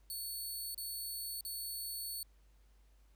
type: tone with dropouts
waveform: 5% pulse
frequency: 4435 Hz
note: C#8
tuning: in tune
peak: -33 dBFS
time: 0.1-2.23 s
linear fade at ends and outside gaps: 1 ms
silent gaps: 0.746-0.778 / 1.409-1.45 s
effects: added 50 Hz sine -62 dBFS peak until 3.15 s + pink hiss -75 dBFS RMS until 3.15 s